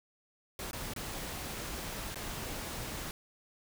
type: noise with dropouts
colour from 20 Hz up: pink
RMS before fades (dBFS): -40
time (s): 0.59-3.11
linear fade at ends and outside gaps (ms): 1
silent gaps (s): 0.711-0.731 / 0.936-0.962 / 2.145-2.157
effects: none